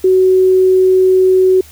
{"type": "tone", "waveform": "sine", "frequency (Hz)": 373.8, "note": "F#4", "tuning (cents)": 18, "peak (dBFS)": -6, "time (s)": [0.04, 1.61], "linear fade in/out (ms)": 5, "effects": ["added 75 Hz sine -40 dBFS peak until 1.71 s", "white hiss -41 dBFS RMS until 1.71 s"]}